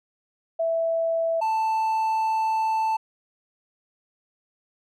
sine / triangle tone pair in turn, 659.3 / 882.9 Hz, E5 / A5, 0 / +6 cents, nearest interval perfect fourth, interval 506 cents, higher second, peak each -21 / -19 dBFS, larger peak second, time 0.59-1.41 / 1.41-2.97 s, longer second, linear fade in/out 10 ms, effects none

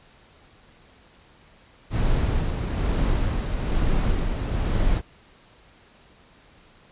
brown noise with tremolo, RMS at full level -21 dBFS, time 1.9-5.02 s, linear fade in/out 50 ms, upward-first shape sine, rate 1.1 Hz, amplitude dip 40%, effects pink hiss -54 dBFS RMS until 6.91 s + resampled to 8000 Hz

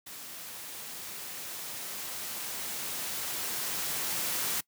white noise with level ramp, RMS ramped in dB -44 to -31 dBFS, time 0.06-4.61 s, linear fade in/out 10 ms, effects noise-tail reverb RT60 0.1 s tail -23 dB re dry + high-pass 100 Hz 12 dB/octave

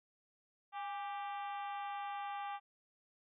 harmonic tone with a mistuned harmonic, 392.2 Hz, G4, 1 cent sharp, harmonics 2 / 3 / 4 / 5 / 6 / 7 / 8 / 9, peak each -41 / -46 / -54 / -55 / -57 / -58 / -60 / -63 dBFS, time 0.72-2.6 s, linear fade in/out 50 ms, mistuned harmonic 2, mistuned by +58 cents, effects none

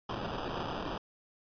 blue noise with sample-and-hold, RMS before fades -37 dBFS, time 0.09-0.98 s, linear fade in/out 5 ms, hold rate 2100 Hz, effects resampled to 11025 Hz

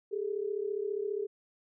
sine tone pair together, 399.5 / 434.3 Hz, G4 / A4, +33 / -23 cents, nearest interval minor second, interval 144 cents, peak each -33 / -35 dBFS, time 0.11-1.27 s, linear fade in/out 20 ms, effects none

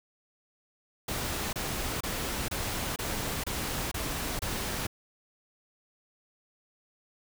pink noise bursts, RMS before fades -33 dBFS, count 8, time 1.08-4.869 s, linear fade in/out 5 ms, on 450 ms, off 27 ms, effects none

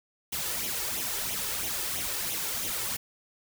white noise with flanger, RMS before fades -32 dBFS, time 0.32-2.97 s, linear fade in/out 10 ms, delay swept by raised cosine 0.31 to 2.31 ms, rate 3 Hz, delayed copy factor +0.65, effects none

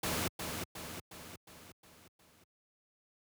pink noise with echo, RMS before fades -34 dBFS, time 0.03-0.28 s, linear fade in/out 5 ms, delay 360 ms, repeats 6, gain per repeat -5 dB, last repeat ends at 2.44 s, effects high-pass 80 Hz 12 dB/octave

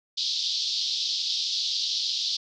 white band-pass noise, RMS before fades -28 dBFS, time 0.17-2.37 s, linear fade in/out 10 ms, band 3400 to 5100 Hz, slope 48 dB/octave, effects none

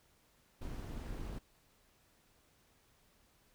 brown noise with amplitude modulation, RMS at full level -40 dBFS, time 0.61-1.39 s, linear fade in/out 10 ms, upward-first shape sine, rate 265 Hz, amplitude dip 60%, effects pink hiss -70 dBFS RMS until 3.54 s

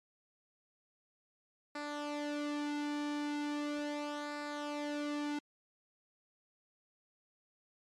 sawtooth tone with flanger, 293.7 Hz, D4, in tune, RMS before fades -38 dBFS, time 1.75-5.39 s, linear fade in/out 5 ms, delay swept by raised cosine 0.32 to 1.92 ms, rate 0.38 Hz, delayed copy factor -0.65, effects low-pass 6000 Hz 12 dB/octave + MP3 96 kbps

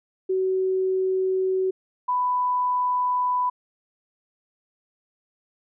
sine tone pair in turn, 376.4 / 994.2 Hz, F#4 / B5, +30 / +11 cents, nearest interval octave + perfect fourth, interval 1681 cents, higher second, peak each -20 dBFS, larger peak neither, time 0.29-1.71 / 2.08-3.5 s, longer neither, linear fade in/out 10 ms, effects none

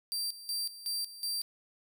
sawtooth tone with tremolo, 4700 Hz, D8, 1 cent sharp, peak -29 dBFS, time 0.12-1.42 s, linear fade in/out 0 ms, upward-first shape square, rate 2.7 Hz, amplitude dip 80%, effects none

